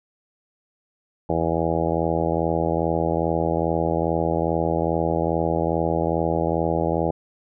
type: harmonic tone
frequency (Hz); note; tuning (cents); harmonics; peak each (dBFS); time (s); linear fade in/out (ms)
82.41; E2; 0; 1 / 2 / 3 / 4 / 5 / 6 / 7 / 8 / 9 / 10; -30 / -27 / -33 / -27 / -29 / -27 / -28 / -30 / -31 / -30; 1.29-7.11; 5
effects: none